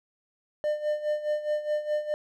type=tone with tremolo; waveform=triangle; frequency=601 Hz; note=D5; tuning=40 cents sharp; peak=-21 dBFS; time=0.64-2.14 s; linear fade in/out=0 ms; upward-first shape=sine; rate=4.8 Hz; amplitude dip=75%; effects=none